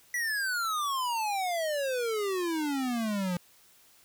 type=exponential sweep; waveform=square; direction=down; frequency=1975.5 to 173.3 Hz; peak=-29 dBFS; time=0.14-3.37 s; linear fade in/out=2 ms; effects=white hiss -60 dBFS RMS until 4.04 s